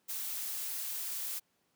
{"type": "noise", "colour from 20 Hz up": "blue", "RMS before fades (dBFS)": -38, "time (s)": [0.08, 1.4], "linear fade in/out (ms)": 20, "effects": ["pink hiss -75 dBFS RMS until 1.75 s", "high-pass 150 Hz 12 dB/octave"]}